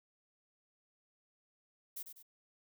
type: noise with echo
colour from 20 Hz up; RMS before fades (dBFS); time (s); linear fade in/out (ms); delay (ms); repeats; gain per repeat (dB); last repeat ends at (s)
violet; -43; 1.96-2.03; 10; 99; 2; -7; 2.228
effects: none